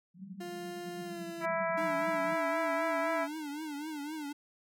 pink band-pass noise, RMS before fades -47 dBFS, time 0.14-2.38 s, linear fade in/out 50 ms, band 170 to 200 Hz, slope 96 dB/octave
30% pulse tone with pitch glide, 350.8 to 336.5 Hz, F4 to E4, +8 to +36 cents, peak -37 dBFS, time 0.4-1.46 s, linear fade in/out 10 ms, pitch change -72 cents, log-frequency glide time 1.03-1.25 s
harmonic tone, 330 Hz, E4, 2 cents sharp, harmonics 2 / 3 / 4 / 5 / 6 / 7, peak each -32 / -36 / -38 / -40 / -42 / -43 dBFS, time 1.4-3.28 s, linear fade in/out 50 ms
square tone with vibrato, 300 Hz, D4, 37 cents sharp, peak -38 dBFS, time 1.77-4.33 s, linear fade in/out 10 ms, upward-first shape triangle, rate 3.9 Hz, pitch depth 120 cents each way
effects none

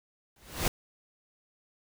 pink noise with exponential growth, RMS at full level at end -25 dBFS, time 0.36-0.68 s, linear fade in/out 2 ms, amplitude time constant 69 ms, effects none

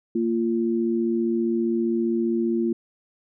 sine tone pair together, 230 / 345.1 Hz, A#3 / F4, -23 / -21 cents, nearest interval perfect fifth, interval 702 cents, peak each -23 / -23 dBFS, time 0.15-2.73 s, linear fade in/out 5 ms, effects none

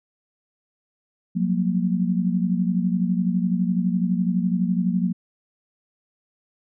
sine tone cluster, 180.2 / 192.1 / 232.2 Hz, F#3 / G3 / A#3, -45 / -35 / -7 cents, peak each -21 / -26 / -25 dBFS, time 1.35-5.13 s, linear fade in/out 20 ms, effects none

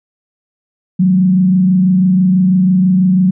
sine tone with frequency modulation, 185 Hz, F#3, in tune, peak -7 dBFS, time 0.99-3.31 s, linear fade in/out 10 ms, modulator 26.1 Hz, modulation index 0.45, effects none

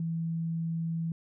sine tone, 164.81 Hz, E3, in tune, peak -29 dBFS, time 0-1.12 s, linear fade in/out 2 ms, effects none

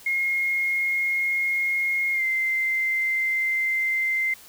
sine tone with pitch glide, 2148 to 2082 Hz, C7 to C7, +45 to -9 cents, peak -21 dBFS, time 0.06-4.34 s, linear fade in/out 5 ms, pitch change -54 cents, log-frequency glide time 2.13-2.23 s, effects white hiss -48 dBFS RMS until 4.48 s

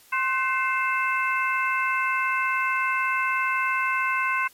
harmonic tone with a mistuned harmonic, 527 Hz, C5, 12 cents sharp, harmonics 2 / 3 / 4 / 5, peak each -25 / -27 / -28 / -29 dBFS, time 0.12-4.48 s, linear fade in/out 10 ms, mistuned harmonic 3, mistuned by -71 cents, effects white hiss -54 dBFS RMS until 4.53 s + MP3 64 kbps

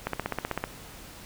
click train, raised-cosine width 0.5 ms, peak -13 dBFS, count 10, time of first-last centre 0.07-0.64 s, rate 15.8 Hz, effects pink hiss -46 dBFS RMS until 1.25 s

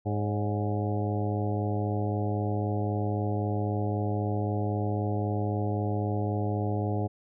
harmonic tone with a mistuned harmonic, 103.83 Hz, G#2, in tune, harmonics 1 / 2 / 3 / 4 / 5 / 6 / 7 / 8, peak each -28 / -35 / -35 / -36 / -39 / -42 / -37 / -43 dBFS, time 0.05-7.08 s, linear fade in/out 20 ms, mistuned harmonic 5, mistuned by +60 cents, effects none

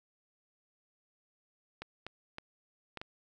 clicks, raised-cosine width 0.3 ms, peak -25 dBFS, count 5, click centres 1.82 / 2.066 / 2.384 / 2.973 / 3.015 s, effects none

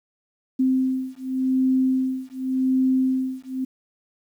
sine beating tone pair, 260 / 260.88 Hz, C4 / C4, -11 / -5 cents, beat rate 0.88 Hz, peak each -22 dBFS, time 0.59-3.65 s, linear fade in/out 10 ms, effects 9-bit

